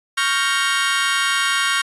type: chord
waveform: 25% pulse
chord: G half-diminished seventh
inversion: second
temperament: equal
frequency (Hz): 1108.7 / 1396.9 / 1568 / 1864.7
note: Db6 / F6 / G6 / Bb6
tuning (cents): 0 / 0 / 0 / 0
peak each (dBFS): -19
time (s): 0.17-1.82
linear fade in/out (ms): 10
effects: resampled to 24000 Hz